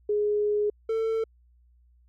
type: tone pair in turn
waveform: sine / triangle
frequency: 416.8 / 447.2 Hz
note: G#4 / A4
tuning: +6 / +28 cents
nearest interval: minor second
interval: 122 cents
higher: second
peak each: -22 dBFS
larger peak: neither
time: 0.09-0.7 / 0.89-1.24 s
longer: first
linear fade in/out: 5 ms
effects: added 60 Hz sine -57 dBFS peak until 2.08 s